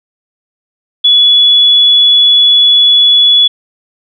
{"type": "tone", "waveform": "sine", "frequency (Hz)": 3408, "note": "G#7", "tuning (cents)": 44, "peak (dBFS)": -3, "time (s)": [1.04, 3.48], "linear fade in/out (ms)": 10, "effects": []}